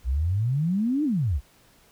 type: exponential two-way sweep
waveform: sine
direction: up then down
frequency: 58.27 to 314.1 to 58.27 Hz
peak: -21 dBFS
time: 0.04-1.41 s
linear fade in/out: 50 ms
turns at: 1.04 s
effects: pink hiss -58 dBFS RMS until 1.91 s